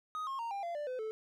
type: tone with pitch steps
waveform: triangle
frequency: 1251 / 1076.5 / 926.4 / 797.2 / 686.1 / 590.4 / 508.1 / 437.2 Hz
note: D#6 / C6 / A#5 / G5 / F5 / D5 / B4 / A4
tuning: +9 / +49 / -11 / +29 / -31 / +9 / +49 / -11 cents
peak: -34 dBFS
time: 0.15-1.11 s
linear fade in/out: 0 ms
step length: 120 ms
effects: none